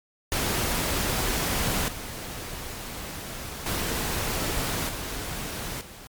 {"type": "noise with level steps", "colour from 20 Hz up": "pink", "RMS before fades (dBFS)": [-26, -36, -28, -33, -44], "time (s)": [0.32, 6.07], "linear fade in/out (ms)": 0, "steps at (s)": [1.88, 3.66, 4.89, 5.81], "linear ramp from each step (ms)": 2, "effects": ["MP3 96 kbps"]}